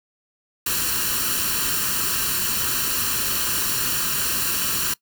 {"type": "noise with comb filter", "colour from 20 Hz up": "white", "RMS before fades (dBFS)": -23, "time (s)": [0.66, 4.94], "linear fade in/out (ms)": 5, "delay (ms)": 0.7, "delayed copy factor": 0.7, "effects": ["noise-tail reverb RT60 0.1 s tail -22 dB re dry"]}